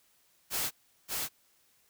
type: noise with echo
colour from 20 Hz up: white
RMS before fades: -32 dBFS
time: 0.5-0.71 s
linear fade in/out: 50 ms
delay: 580 ms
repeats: 1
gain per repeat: -2 dB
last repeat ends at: 1.29 s
effects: white hiss -68 dBFS RMS until 1.89 s